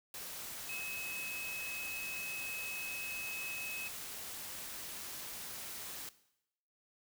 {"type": "tone in noise", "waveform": "sine", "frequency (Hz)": 2570, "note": "E7", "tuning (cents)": -45, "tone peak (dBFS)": -41, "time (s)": [0.69, 3.88], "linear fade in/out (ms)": 2, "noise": "white", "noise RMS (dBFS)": -45, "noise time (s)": [0.14, 6.09], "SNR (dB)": 1, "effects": ["noise-tail reverb RT60 0.8 s tail -17 dB re dry"]}